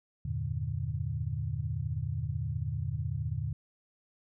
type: chord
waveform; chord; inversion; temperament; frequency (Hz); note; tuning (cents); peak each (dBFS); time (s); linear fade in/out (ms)
sine; E half-diminished seventh; none; equal; 82.41 / 98 / 116.54 / 146.83; E2 / G2 / Bb2 / D3; 0 / 0 / 0 / 0; -37 / -38 / -35 / -36; 0.25-3.53; 5
effects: none